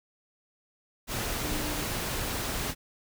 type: tone in noise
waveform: sine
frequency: 300 Hz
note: D4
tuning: 37 cents sharp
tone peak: -36 dBFS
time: 1.4-1.86 s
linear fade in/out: 50 ms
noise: pink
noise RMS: -32 dBFS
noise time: 1.07-2.75 s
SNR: -7 dB
effects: none